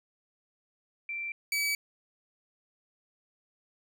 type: tone pair in turn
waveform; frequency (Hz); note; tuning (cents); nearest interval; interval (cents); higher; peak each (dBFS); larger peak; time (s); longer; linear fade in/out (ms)
sine / sawtooth; 2349 / 2287; D7 / D7; 0 / -47; unison; 47; first; -33 / -24; second; 1.09-1.32 / 1.52-1.75; neither; 2
effects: none